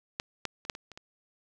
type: clicks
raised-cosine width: 0.2 ms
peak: -14 / -14 / -28 / -11 / -25 / -29 / -27 dBFS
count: 7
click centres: 0.199 / 0.453 / 0.651 / 0.698 / 0.751 / 0.917 / 0.975 s
effects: none